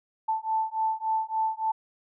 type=beating tone pair; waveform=sine; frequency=880 / 883.5 Hz; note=A5 / A5; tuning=0 / +7 cents; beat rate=3.5 Hz; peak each=-28 dBFS; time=0.28-1.72 s; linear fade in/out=10 ms; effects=none